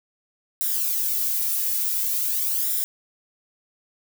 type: noise with flanger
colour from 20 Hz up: violet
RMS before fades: -24 dBFS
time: 0.61-2.84 s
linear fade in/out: 0 ms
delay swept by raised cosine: 0.55 to 2.35 ms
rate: 0.47 Hz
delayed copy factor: +0.65
effects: none